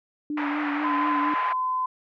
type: tone with vibrato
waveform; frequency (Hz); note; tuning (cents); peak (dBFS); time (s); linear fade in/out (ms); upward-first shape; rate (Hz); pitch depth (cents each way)
sine; 294; D4; +2; -26; 0.3-1.34; 2; triangle; 4.2; 41
type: band-pass noise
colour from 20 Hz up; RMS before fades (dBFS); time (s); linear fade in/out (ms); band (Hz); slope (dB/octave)
pink; -31; 0.37-1.53; 5; 780 to 2100; 24
type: tone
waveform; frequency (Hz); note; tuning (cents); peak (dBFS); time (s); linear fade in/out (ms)
sine; 1021; C6; -43; -23; 0.84-1.86; 5
effects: none